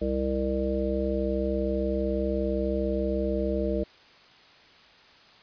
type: harmonic tone with a mistuned harmonic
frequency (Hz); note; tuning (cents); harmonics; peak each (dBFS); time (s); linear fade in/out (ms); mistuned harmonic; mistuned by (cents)
66.2; C2; +21; 1 / 3 / 5 / 7 / 9; -31 / -31 / -31 / -31 / -31; 0.01-3.84; 10; 1; -21
effects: white hiss -54 dBFS RMS until 5.42 s + resampled to 11025 Hz